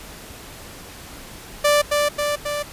sawtooth tone with echo, 587.3 Hz, D5, in tune, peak -10 dBFS, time 1.64-1.82 s, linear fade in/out 10 ms, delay 270 ms, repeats 3, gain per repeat -3 dB, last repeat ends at 2.63 s, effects pink hiss -39 dBFS RMS until 2.72 s + resampled to 32000 Hz

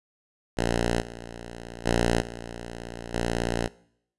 5% pulse tone with level steps, 58.27 Hz, A#1, in tune, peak -12 / -27 / -10 / -25 / -14 dBFS, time 0.57-3.68 s, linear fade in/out 10 ms, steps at 1 / 1.85 / 2.2 / 3.13 s, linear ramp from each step 20 ms, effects noise-tail reverb RT60 0.7 s tail -22 dB re dry + resampled to 24000 Hz

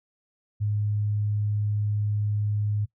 sine tone, 104.4 Hz, G#2, 10 cents sharp, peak -23 dBFS, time 0.6-2.86 s, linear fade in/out 20 ms, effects noise-tail reverb RT60 0.1 s tail -20 dB re dry

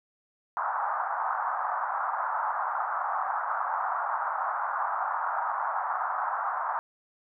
pink band-pass noise, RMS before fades -30 dBFS, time 0.57-6.79 s, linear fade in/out 0 ms, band 750 to 1400 Hz, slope 48 dB/octave, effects none

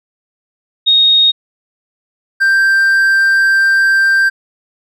sine / triangle tone pair in turn, 3729 / 1575.6 Hz, A#7 / G6, 0 / +8 cents, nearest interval octave + minor third, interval 1492 cents, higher first, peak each -6 dBFS, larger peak neither, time 0.86-1.32 / 2.4-4.3 s, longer second, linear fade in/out 20 ms, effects none

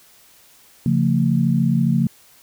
sine tone cluster, 138.4 / 173 / 225.5 Hz, C#3 / F3 / A3, -2 / -16 / +43 cents, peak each -19 dBFS, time 0.86-2.07 s, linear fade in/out 2 ms, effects white hiss -51 dBFS RMS until 2.42 s

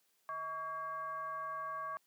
sine tone with frequency modulation, 1128 Hz, C#6, 30 cents sharp, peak -38 dBFS, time 0.29-1.97 s, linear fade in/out 0 ms, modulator 491 Hz, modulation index 0.63, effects white hiss -75 dBFS RMS until 2.06 s + high-pass 150 Hz 12 dB/octave

